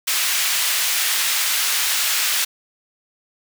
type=high-pass noise; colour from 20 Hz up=pink; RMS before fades=-20 dBFS; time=0.07-2.45 s; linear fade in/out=10 ms; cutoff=2000 Hz; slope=12 dB/octave; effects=none